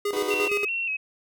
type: tone with tremolo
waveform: square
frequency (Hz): 409.6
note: G#4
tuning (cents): -24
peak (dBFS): -24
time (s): 0.05-0.65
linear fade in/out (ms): 5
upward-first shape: square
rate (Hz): 8.6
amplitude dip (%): 65
type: chord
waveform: sawtooth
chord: B major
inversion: first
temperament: just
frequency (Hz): 308.7 / 370.4 / 493.9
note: D#4 / F#4 / B4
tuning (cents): -14 / +2 / 0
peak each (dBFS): -30 / -29 / -28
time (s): 0.13-0.48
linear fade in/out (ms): 2
type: tone with vibrato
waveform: sine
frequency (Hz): 2637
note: E7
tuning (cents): 0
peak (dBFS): -25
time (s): 0.3-0.97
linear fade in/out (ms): 10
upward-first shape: square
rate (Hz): 2.6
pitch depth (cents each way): 55
effects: none